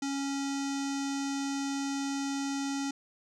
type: tone with low-pass filter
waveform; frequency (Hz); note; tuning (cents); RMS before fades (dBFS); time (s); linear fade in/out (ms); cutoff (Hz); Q
square; 276.8; C#4; -2; -33; 0.02-2.91; 5; 6500; 3.3
effects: none